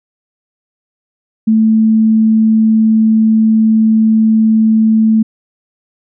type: tone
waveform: sine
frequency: 220.3 Hz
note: A3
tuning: 2 cents sharp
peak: -6 dBFS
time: 1.47-5.23 s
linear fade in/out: 10 ms
effects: none